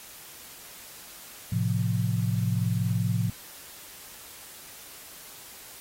sine chord, F major, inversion first, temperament equal, 110 / 130.81 / 174.61 Hz, A2 / C3 / F3, 0 / 0 / 0 cents, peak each -26 / -29 / -29 dBFS, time 1.52-3.3 s, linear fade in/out 5 ms, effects white hiss -46 dBFS RMS until 5.8 s + AAC 48 kbps

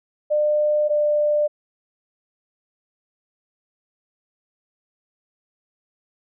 sine tone pair in turn, 600 / 595.5 Hz, D5 / D5, +37 / +24 cents, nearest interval unison, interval 13 cents, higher first, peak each -16 dBFS, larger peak neither, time 0.3-0.89 / 0.89-1.48 s, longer neither, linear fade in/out 20 ms, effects none

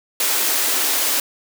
white high-pass noise, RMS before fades -19 dBFS, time 0.2-1.2 s, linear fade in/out 2 ms, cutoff 250 Hz, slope 96 dB/octave, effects none

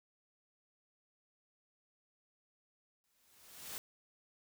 white noise with exponential growth, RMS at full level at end -42 dBFS, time 3.04-3.78 s, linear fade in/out 0 ms, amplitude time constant 160 ms, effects none

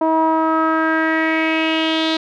sawtooth tone with low-pass filter sweep, 320 Hz, D#4, 49 cents sharp, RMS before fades -17 dBFS, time 0.01-2.17 s, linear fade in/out 5 ms, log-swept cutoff 840 to 3900 Hz, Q 4.7, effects none

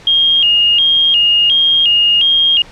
sine tone with vibrato, 3034 Hz, F#7, 43 cents sharp, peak -7 dBFS, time 0.07-2.62 s, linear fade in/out 2 ms, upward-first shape square, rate 1.4 Hz, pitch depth 110 cents each way, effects pink hiss -38 dBFS RMS until 2.71 s + low-pass 5000 Hz 12 dB/octave

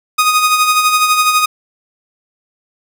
sawtooth tone with tremolo, 1244.5 Hz, D#6, in tune, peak -4 dBFS, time 0.18-1.46 s, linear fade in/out 10 ms, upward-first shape sine, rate 12 Hz, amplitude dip 50%, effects none

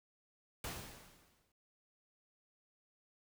pink noise with exponential decay, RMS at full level -41 dBFS, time 0.64-1.52 s, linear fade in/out 2 ms, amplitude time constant 190 ms, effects none

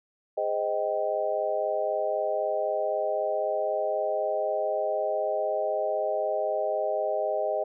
sine chord, Ab major seventh, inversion none, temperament just, 415.3 / 519.1 / 623 / 778.7 Hz, Ab4 / C5 / Eb5 / G5, 0 / -14 / +2 / -12 cents, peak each -33 / -32 / -27 / -33 dBFS, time 0.37-7.64 s, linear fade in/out 10 ms, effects none

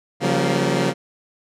15% pulse chord, G half-diminished seventh, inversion second, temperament equal with one note detuned, 138.59 / 174.61 / 191.08 / 233.1 Hz, Db3 / F3 / G3 / Bb3, 0 / 0 / -44 / 0 cents, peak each -16 / -16 / -18 / -18 dBFS, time 0.2-0.94 s, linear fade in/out 50 ms, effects low-pass 8000 Hz 12 dB/octave

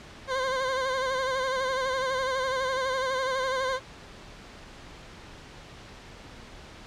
20% pulse tone with vibrato, 523.3 Hz, C5, in tune, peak -21 dBFS, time 0.27-3.8 s, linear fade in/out 50 ms, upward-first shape sine, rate 12 Hz, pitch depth 52 cents each way, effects pink hiss -46 dBFS RMS until 6.86 s + low-pass 5000 Hz 12 dB/octave

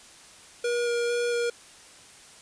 square tone with vibrato, 476.9 Hz, A#4, 39 cents sharp, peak -25 dBFS, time 0.64-1.5 s, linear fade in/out 5 ms, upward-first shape square, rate 2.2 Hz, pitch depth 8 cents each way, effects white hiss -50 dBFS RMS until 2.41 s + resampled to 22050 Hz

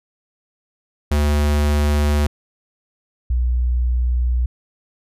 square / sine tone pair in turn, 73.7 / 61.12 Hz, D2 / B1, +7 / -17 cents, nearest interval minor third, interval 324 cents, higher first, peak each -15 dBFS, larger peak neither, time 1.11-2.27 / 3.3-4.46 s, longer neither, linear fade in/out 5 ms, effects resampled to 32000 Hz

